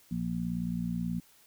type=harmonic tone; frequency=58.7 Hz; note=A#1; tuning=13 cents sharp; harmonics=1 / 2 / 3 / 4; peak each=-44 / -42 / -32 / -35 dBFS; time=0.11-1.2 s; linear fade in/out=5 ms; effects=white hiss -61 dBFS RMS until 1.46 s